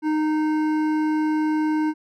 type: tone with hard clipping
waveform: sine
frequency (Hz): 308.7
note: D#4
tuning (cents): -14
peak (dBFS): -21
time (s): 0.02-1.94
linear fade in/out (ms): 50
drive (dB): 11
effects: none